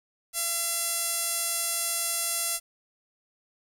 sawtooth tone with band-pass filter, 678 Hz, E5, 49 cents sharp, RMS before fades -29 dBFS, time 0.33-2.6 s, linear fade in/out 50 ms, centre 10000 Hz, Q 1.7, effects 9-bit

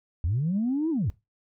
sine linear two-way sweep, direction up then down, 73.42 to 336 to 73.42 Hz, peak -22 dBFS, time 0.24-1.1 s, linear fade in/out 0 ms, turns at 0.9 s, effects noise-tail reverb RT60 0.2 s tail -18 dB re dry + tanh soft clip ceiling -19 dBFS

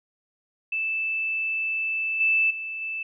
sine tone with level steps, 2637 Hz, E7, in tune, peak -24 / -18 / -30 / -28 dBFS, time 0.72-3.03 s, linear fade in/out 5 ms, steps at 2.2 / 2.5 / 2.81 s, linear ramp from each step 10 ms, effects none

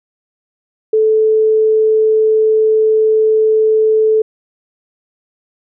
sine tone, 436.4 Hz, A4, 14 cents flat, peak -8 dBFS, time 0.93-4.22 s, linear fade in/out 5 ms, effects none

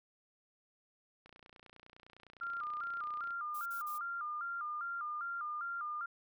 click train, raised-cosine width 0.3 ms, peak -40 dBFS, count 62, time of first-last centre 1.26-3.307 s, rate 29.8 Hz
sine tone with vibrato, 1294 Hz, E6, 32 cents flat, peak -37 dBFS, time 2.41-6.06 s, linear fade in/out 5 ms, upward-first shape square, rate 2.5 Hz, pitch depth 120 cents each way
violet noise bursts, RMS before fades -50 dBFS, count 3, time 3.54-3.984 s, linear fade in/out 10 ms, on 120 ms, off 42 ms
effects none

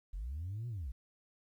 sine linear two-way sweep, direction up then down, 40.27 to 123.47 to 52.5 Hz, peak -36 dBFS, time 0.13-0.92 s, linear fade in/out 10 ms, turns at 0.68 s, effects tanh soft clip ceiling -35 dBFS + 12-bit

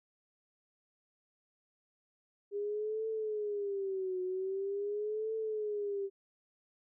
sine tone with vibrato, 403.1 Hz, G4, 48 cents sharp, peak -33 dBFS, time 2.51-6.1 s, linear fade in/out 50 ms, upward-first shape triangle, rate 0.44 Hz, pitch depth 170 cents each way, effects none

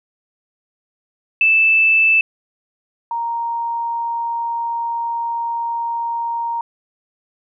sine tone pair in turn, 2637 / 932.3 Hz, E7 / A#5, 0 / 0 cents, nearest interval octave + tritone, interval 1800 cents, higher first, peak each -10 / -19 dBFS, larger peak first, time 1.41-2.21 / 3.11-6.61 s, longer second, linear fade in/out 2 ms, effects none

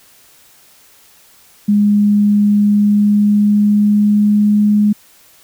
sine tone with pitch glide, 206.2 to 208.5 Hz, G#3 to G#3, -12 to +7 cents, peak -8 dBFS, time 1.68-4.93 s, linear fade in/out 10 ms, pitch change +19 cents, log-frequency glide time 2.64-4.68 s, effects white hiss -47 dBFS RMS until 5.43 s

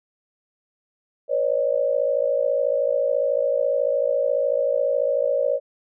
sine tone cluster, 493.7 / 552 / 606 Hz, B4 / C#5 / D#5, -1 / -7 / -46 cents, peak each -25 / -21 / -24 dBFS, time 1.28-5.6 s, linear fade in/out 50 ms, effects none

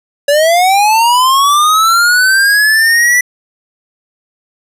square linear sweep, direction up, 562 to 1979 Hz, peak -7 dBFS, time 0.28-3.21 s, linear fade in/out 5 ms, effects resampled to 32000 Hz + 7-bit

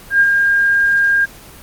sine tone with ADSR envelope, 1611 Hz, G6, 47 cents sharp, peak -6 dBFS, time 0.1-1.26 s, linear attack 100 ms, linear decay 53 ms, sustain -4 dB, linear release 22 ms, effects pink hiss -38 dBFS RMS until 1.62 s + Opus 24 kbps

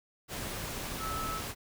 sine tone in noise, 1304 Hz, E6, 19 cents flat, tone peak -35 dBFS, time 0.98-1.42 s, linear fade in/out 50 ms, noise pink, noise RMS -38 dBFS, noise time 0.28-1.55 s, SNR 0 dB, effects none

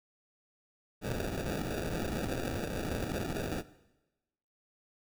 violet noise with sample-and-hold, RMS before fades -35 dBFS, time 1.01-3.63 s, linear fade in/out 50 ms, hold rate 1050 Hz, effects noise-tail reverb RT60 1.0 s tail -17 dB re dry

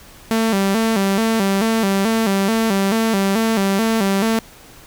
sawtooth tone with vibrato, 209.5 Hz, G#3, 15 cents sharp, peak -11 dBFS, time 0.31-4.39 s, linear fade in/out 0 ms, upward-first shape square, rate 2.3 Hz, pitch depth 120 cents each way, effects pink hiss -43 dBFS RMS until 4.86 s

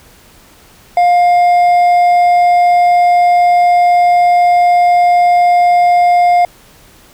triangle tone with hard clipping, 706 Hz, F5, 19 cents sharp, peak -7 dBFS, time 0.97-6.45 s, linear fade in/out 2 ms, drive 7 dB, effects pink hiss -43 dBFS RMS until 7.13 s

